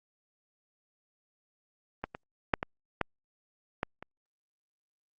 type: clicks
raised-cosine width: 0.5 ms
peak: -18 / -24 / -8 / -16 / -12 / -14 / -27 dBFS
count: 7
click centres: 2.04 / 2.149 / 2.538 / 2.629 / 3.013 / 3.831 / 4.026 s
effects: Opus 32 kbps